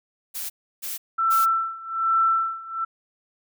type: noise bursts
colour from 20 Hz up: blue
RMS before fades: -31 dBFS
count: 3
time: 0.34-1.46 s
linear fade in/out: 20 ms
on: 160 ms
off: 320 ms
type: tone with tremolo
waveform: sine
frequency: 1336 Hz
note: E6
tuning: 23 cents sharp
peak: -16 dBFS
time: 1.18-2.85 s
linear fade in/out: 10 ms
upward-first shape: sine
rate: 1.2 Hz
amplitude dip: 90%
effects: none